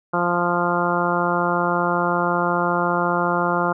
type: harmonic tone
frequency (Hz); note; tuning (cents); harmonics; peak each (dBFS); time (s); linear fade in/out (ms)
174.61; F3; 0; 1 / 2 / 3 / 4 / 5 / 6 / 7 / 8; -26 / -26 / -26 / -26 / -26 / -26 / -26 / -26; 0.13-3.73; 10
effects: none